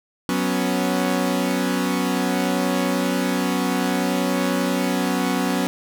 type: chord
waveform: sawtooth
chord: F# suspended fourth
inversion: none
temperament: equal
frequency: 185 / 246.9 / 277.2 Hz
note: F#3 / B3 / C#4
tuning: 0 / 0 / 0 cents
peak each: -20 dBFS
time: 0.29-5.67 s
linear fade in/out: 0 ms
effects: none